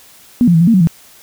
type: tone with pitch steps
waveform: sine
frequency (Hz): 243.2 / 173.4 / 162.9 / 172.1 / 229 / 186.4 / 165.4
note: B3 / F3 / E3 / F3 / A#3 / F#3 / E3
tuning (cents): -26 / -12 / -20 / -25 / -31 / +13 / +6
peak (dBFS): -6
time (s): 0.41-0.872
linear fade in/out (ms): 0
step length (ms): 66
effects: white hiss -43 dBFS RMS until 1.22 s